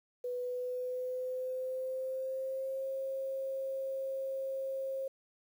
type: tone with pitch glide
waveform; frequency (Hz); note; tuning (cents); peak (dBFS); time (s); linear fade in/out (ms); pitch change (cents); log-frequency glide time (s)
sine; 493.9 to 535.5; B4 to C5; 0 to +40; -34; 0.24-5.08; 5; +140; 0.34-2.86
effects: 10-bit